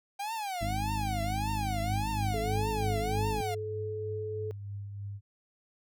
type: tone with vibrato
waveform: 45% pulse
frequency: 784 Hz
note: G5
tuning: in tune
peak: -33 dBFS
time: 0.19-3.55 s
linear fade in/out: 10 ms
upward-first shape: triangle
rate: 1.7 Hz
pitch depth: 280 cents each way
type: harmonic tone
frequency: 51.91 Hz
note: G#1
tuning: in tune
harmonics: 1 / 2 / 3 / 4 / 5 / 6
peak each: -35 / -34 / -44 / -40 / -47 / -43 dBFS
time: 0.61-3.41 s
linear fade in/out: 5 ms
type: tone with tremolo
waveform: sine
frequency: 100.7 Hz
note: G2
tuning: 47 cents sharp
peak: -35 dBFS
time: 1.86-5.21 s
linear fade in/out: 50 ms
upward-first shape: triangle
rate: 3.2 Hz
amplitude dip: 40%
type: tone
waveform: sine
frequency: 430.8 Hz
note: A4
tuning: 37 cents flat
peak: -34 dBFS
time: 2.34-4.51 s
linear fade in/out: 0 ms
effects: none